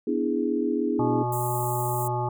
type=chord; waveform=sine; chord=E dominant seventh; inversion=second; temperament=equal; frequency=246.9 / 293.7 / 329.6 / 415.3 Hz; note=B3 / D4 / E4 / G#4; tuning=0 / 0 / 0 / 0 cents; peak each=-28 dBFS; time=0.07-1.23 s; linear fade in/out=5 ms
type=harmonic tone; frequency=122.1 Hz; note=B2; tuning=19 cents flat; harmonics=1 / 3 / 5 / 7 / 9 / 10; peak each=-28 / -32 / -36 / -28 / -38 / -39 dBFS; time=0.99-2.29 s; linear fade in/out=5 ms
type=high-pass noise; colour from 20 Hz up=white; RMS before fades=-36 dBFS; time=1.32-2.08 s; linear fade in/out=5 ms; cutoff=6900 Hz; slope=96 dB/octave
effects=none